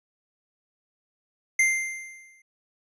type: tone with exponential decay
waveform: square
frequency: 2093 Hz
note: C7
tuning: in tune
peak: -17 dBFS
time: 1.59-2.42 s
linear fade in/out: 5 ms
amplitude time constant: 180 ms
effects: resampled to 24000 Hz